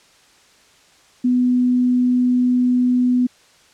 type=tone; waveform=sine; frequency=248.7 Hz; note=B3; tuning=12 cents sharp; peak=-13 dBFS; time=1.24-3.27 s; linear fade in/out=10 ms; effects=white hiss -52 dBFS RMS until 3.73 s + low-pass 7000 Hz 12 dB/octave